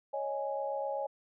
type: chord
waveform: sine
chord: C# suspended second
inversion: none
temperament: equal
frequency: 554.4 / 622.3 / 830.6 Hz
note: C#5 / D#5 / G#5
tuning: 0 / 0 / 0 cents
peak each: -35 / -39 / -37 dBFS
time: 0.13-1.07 s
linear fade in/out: 10 ms
effects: none